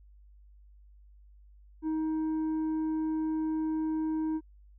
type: tone with tanh clipping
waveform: sine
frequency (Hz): 314.8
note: D#4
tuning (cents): +20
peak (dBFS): -29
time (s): 1.82-4.41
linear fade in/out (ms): 50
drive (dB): 5
effects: added 50 Hz sine -53 dBFS peak until 4.78 s